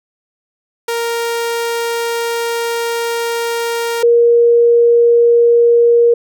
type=tone pair in turn; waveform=sawtooth / sine; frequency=466.2 / 471.6 Hz; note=A#4 / A#4; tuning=0 / +20 cents; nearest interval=unison; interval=20 cents; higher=second; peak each=-12 / -6 dBFS; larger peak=second; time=0.88-4.03 / 4.03-6.14 s; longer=first; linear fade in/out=5 ms; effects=none

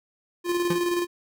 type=tone with tremolo; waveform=square; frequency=349.4 Hz; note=F4; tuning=1 cent sharp; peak=-22 dBFS; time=0.44-1.07 s; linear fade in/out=50 ms; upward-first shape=square; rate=19 Hz; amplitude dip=35%
type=tone with exponential decay; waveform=square; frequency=171.2 Hz; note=F3; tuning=34 cents flat; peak=-23 dBFS; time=0.7-0.84 s; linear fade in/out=5 ms; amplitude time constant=30 ms
effects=none

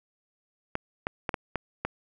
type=clicks; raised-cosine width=0.5 ms; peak=-13 dBFS; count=6; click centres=0.754 / 1.069 / 1.292 / 1.342 / 1.557 / 1.85 s; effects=none

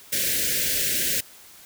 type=band-stop noise; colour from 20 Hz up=white; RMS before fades=-24 dBFS; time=0.12-1.21 s; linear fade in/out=10 ms; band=610 to 1500 Hz; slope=96 dB/octave; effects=white hiss -48 dBFS RMS until 1.65 s

